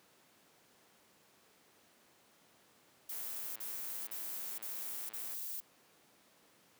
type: noise bursts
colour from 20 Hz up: violet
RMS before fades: -42 dBFS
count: 5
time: 3.09-5.604 s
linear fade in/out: 5 ms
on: 470 ms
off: 41 ms
type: click train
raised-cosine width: 0.3 ms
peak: -39 dBFS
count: 245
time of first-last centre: 3.12-5.338 s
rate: 110 Hz
effects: pink hiss -66 dBFS RMS until 6.79 s + high-pass 200 Hz 12 dB/octave